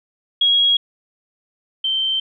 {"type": "tone pair in turn", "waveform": "sine", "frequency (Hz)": [3303, 3117], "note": ["G#7", "G7"], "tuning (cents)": [-10, -11], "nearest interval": "minor second", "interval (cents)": 101, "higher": "first", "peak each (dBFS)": [-12, -17], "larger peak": "first", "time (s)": [[0.41, 0.77], [1.84, 2.2]], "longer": "neither", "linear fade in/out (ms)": 5, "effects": []}